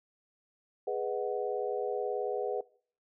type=chord; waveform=sine; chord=G# minor seventh; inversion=none; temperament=equal; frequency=415.3 / 493.9 / 622.3 / 740 Hz; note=G#4 / B4 / D#5 / F#5; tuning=0 / 0 / 0 / 0 cents; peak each=-34 / -34 / -40 / -38 dBFS; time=0.87-2.61 s; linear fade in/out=5 ms; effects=noise-tail reverb RT60 0.5 s tail -22 dB re dry